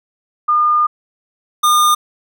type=tone pair in turn; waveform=sine / square; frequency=1213 / 1213 Hz; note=D#6 / D#6; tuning=-44 / -44 cents; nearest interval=unison; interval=0 cents; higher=neither; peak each=-10 dBFS; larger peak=neither; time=0.48-0.87 / 1.63-1.95 s; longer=first; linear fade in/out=10 ms; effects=none